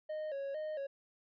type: tone with vibrato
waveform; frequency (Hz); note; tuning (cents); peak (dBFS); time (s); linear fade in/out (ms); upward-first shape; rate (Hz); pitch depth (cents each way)
triangle; 584; D5; -10; -35; 0.09-0.87; 10; square; 2.2; 96
effects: resampled to 11025 Hz